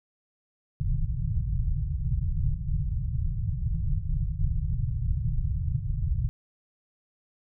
pink low-pass noise, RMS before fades -27 dBFS, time 0.8-6.29 s, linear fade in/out 0 ms, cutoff 160 Hz, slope 96 dB/octave, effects none

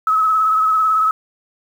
sine tone with vibrato, 1287 Hz, E6, 42 cents flat, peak -12 dBFS, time 0.07-1.11 s, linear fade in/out 2 ms, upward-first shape triangle, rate 18 Hz, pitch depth 40 cents each way, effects 7-bit

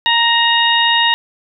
harmonic tone with a mistuned harmonic, 932.3 Hz, A#5, in tune, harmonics 1 / 2 / 3 / 4, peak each -16 / -16 / -16 / -16 dBFS, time 0.06-1.14 s, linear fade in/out 0 ms, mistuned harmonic 3, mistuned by +28 cents, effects none

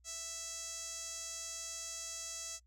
sawtooth tone with band-pass filter, 659.3 Hz, E5, in tune, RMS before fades -44 dBFS, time 0.04-2.6 s, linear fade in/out 50 ms, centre 6700 Hz, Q 3.8, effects noise-tail reverb RT60 0.1 s tail -26 dB re dry + added 60 Hz sine -64 dBFS peak until 2.66 s

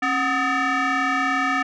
sine tone with frequency modulation, 271 Hz, C#4, 39 cents flat, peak -16 dBFS, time 0.02-1.63 s, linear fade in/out 10 ms, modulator 505 Hz, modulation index 3.9, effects tanh soft clip ceiling -18 dBFS

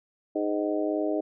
harmonic tone with a mistuned harmonic, 103.4 Hz, G#2, 7 cents flat, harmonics 3 / 4 / 5 / 6 / 7, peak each -28 / -31 / -35 / -30 / -39 dBFS, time 0.35-1.21 s, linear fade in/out 10 ms, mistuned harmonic 7, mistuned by +65 cents, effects none

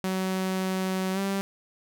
sawtooth tone with pitch glide, 188 to 195.98 Hz, F#3 to G3, +28 to 0 cents, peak -22 dBFS, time 0.04-1.41 s, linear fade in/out 0 ms, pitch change +72 cents, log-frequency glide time 1.13-1.19 s, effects none

